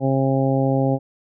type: harmonic tone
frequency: 134.5 Hz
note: C3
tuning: 48 cents sharp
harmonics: 1 / 2 / 3 / 4 / 5 / 6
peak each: -20 / -21 / -27 / -23 / -29 / -28 dBFS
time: 0-0.99 s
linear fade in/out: 50 ms
effects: none